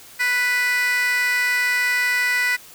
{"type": "tone with high-pass filter", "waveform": "15% pulse", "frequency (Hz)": 493.9, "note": "B4", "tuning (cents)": 0, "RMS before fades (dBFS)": -20, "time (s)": [0.19, 2.57], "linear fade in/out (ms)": 20, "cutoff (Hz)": 1900, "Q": 3.7, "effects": ["white hiss -44 dBFS RMS until 2.74 s"]}